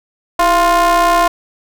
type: ring-modulated tone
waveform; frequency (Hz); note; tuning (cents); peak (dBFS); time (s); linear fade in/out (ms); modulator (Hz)
square; 180; F#3; -47; -7; 0.39-1.28; 5; 868
effects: none

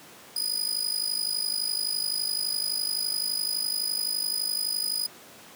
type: tone with amplitude modulation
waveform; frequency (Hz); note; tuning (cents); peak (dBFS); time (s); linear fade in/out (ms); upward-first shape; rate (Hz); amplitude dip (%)
sawtooth; 4963; D#8; -5; -20; 0.36-5.07; 5; sine; 51.8; 80
effects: pink hiss -48 dBFS RMS until 5.55 s + high-pass 200 Hz 12 dB/octave

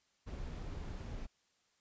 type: noise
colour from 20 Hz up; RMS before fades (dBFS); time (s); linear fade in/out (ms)
brown; -43; 0.26-1.27; 20
effects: white hiss -75 dBFS RMS until 1.8 s + resampled to 16000 Hz

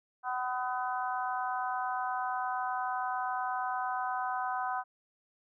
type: harmonic tone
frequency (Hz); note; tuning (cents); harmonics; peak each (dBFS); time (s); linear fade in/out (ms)
251.5; B3; +32; 3 / 4 / 5 / 6; -34 / -36 / -38 / -40; 0.23-4.84; 50
effects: none

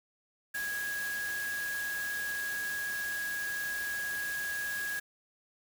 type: tone in noise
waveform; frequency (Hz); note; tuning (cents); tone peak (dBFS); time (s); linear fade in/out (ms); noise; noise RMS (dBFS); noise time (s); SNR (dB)
sine; 1654; G#6; -8; -33; 0.54-5; 10; white; -42; 0.54-5; +6
effects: none

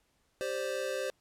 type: chord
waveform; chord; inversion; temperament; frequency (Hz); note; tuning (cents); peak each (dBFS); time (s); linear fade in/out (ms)
square; G suspended fourth; none; equal; 392 / 523.3 / 587.3; G4 / C5 / D5; 0 / 0 / 0; -40 / -35 / -40; 0.41-1.1; 0
effects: pink hiss -73 dBFS RMS until 1.2 s + low-pass 12000 Hz 12 dB/octave

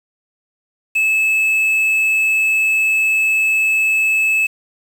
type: tone with quantisation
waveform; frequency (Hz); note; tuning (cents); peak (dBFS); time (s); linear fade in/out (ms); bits
triangle; 2604; E7; -22; -11; 0.95-4.47; 10; 6
effects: none

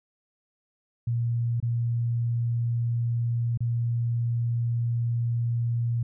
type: tone with dropouts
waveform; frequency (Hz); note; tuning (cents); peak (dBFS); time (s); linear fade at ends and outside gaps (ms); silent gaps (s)
sine; 117.9; A#2; +20; -23; 1.07-6.03; 5; 1.602-1.626 / 3.575-3.605
effects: none

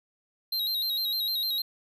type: tone with vibrato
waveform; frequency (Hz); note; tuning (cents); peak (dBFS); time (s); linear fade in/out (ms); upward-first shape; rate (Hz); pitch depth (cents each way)
square; 3983; B7; +14; -27; 0.52-1.62; 5; square; 6.6; 70
effects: none

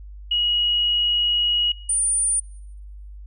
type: tone pair in turn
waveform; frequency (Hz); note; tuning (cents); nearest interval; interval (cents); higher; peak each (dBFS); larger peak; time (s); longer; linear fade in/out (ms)
sine; 2900 / 9292; F#7 / D9; -35 / -20; octave + minor sixth; 2015; second; -18; neither; 0.31-1.72 / 1.89-2.4; first; 5
effects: noise-tail reverb RT60 0.9 s tail -24 dB re dry + added 50 Hz sine -36 dBFS peak until 3.26 s

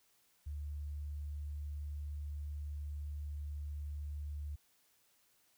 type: tone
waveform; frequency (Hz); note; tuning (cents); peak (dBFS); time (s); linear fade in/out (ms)
sine; 73.42; D2; 0; -39; 0.46-4.56; 10
effects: white hiss -72 dBFS RMS until 5.57 s

